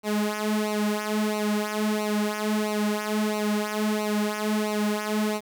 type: tone with flanger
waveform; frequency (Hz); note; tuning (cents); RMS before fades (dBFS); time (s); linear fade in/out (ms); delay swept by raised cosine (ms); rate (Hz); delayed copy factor
sawtooth; 211.6; G#3; +33; -26; 0.03-5.41; 50; 0.59 to 4.49; 1.5; -0.85
effects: 9-bit